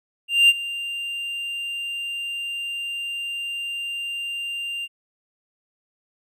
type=tone with ADSR envelope; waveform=triangle; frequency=2790 Hz; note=F7; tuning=2 cents flat; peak=-8 dBFS; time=0.28-4.88 s; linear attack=210 ms; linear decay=36 ms; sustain=-17 dB; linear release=41 ms; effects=none